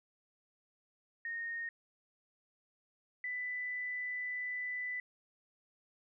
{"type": "tone pair in turn", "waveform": "sine", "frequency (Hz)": [1851, 1990.7], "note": ["A#6", "B6"], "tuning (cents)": [-13, 13], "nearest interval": "minor second", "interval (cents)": 126, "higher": "second", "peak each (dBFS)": [-37, -36], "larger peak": "second", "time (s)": [[1.25, 1.69], [3.24, 5]], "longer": "second", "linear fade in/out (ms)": 2, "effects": []}